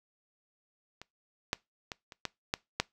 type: clicks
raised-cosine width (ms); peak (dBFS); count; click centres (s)
0.2; -27 / -11 / -20 / -29 / -15 / -11 / -9; 7; 1.016 / 1.531 / 1.918 / 2.122 / 2.253 / 2.539 / 2.8
effects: noise-tail reverb RT60 0.2 s tail -23 dB re dry